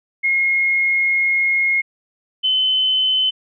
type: tone pair in turn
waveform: sine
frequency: 2153 / 3045 Hz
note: C7 / F#7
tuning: +49 / +49 cents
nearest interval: tritone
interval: 600 cents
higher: second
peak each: -14 dBFS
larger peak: neither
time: 0.23-1.82 / 2.43-3.31 s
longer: first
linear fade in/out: 20 ms
effects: none